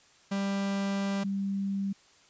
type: tone pair in turn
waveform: 45% pulse / sine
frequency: 197.5 / 196.75 Hz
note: G3 / G3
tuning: +13 / +7 cents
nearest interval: unison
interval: 6 cents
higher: first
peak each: -28 dBFS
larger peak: neither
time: 0.31-1.24 / 1.24-1.93 s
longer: first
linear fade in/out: 10 ms
effects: white hiss -60 dBFS RMS until 2.29 s + resampled to 16000 Hz